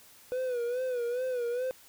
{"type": "tone with vibrato", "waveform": "triangle", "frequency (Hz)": 493.9, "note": "B4", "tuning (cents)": 0, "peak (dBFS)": -27, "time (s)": [0.32, 1.71], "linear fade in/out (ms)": 0, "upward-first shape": "sine", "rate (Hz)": 2.4, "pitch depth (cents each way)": 79, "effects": ["white hiss -56 dBFS RMS until 1.88 s"]}